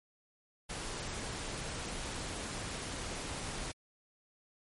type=noise; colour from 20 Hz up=pink; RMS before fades=-40 dBFS; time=0.69-3.72 s; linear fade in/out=10 ms; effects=MP3 48 kbps